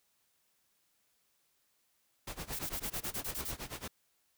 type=noise with tremolo; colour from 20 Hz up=pink; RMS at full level=-40 dBFS; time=2.27-3.88 s; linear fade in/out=5 ms; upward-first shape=sine; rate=9 Hz; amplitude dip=90%
type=noise bursts; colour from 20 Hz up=blue; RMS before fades=-39 dBFS; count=10; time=2.52-3.52 s; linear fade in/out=10 ms; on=73 ms; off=30 ms
effects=white hiss -75 dBFS RMS until 4.37 s